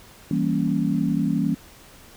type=chord; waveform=sine; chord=E diminished seventh; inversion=none; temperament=equal; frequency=164.81 / 196 / 233.1 / 277.2 Hz; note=E3 / G3 / Bb3 / Db4; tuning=0 / 0 / 0 / 0 cents; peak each=-25 dBFS; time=0.31-1.55 s; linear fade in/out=2 ms; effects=pink hiss -48 dBFS RMS until 2.16 s